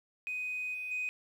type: tone with level steps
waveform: sine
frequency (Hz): 2500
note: D#7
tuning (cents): +8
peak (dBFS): -33 / -36 / -31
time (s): 0.27-1.09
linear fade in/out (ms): 0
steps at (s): 0.74 / 0.91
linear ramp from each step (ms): 5
effects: tanh soft clip ceiling -28 dBFS + 10-bit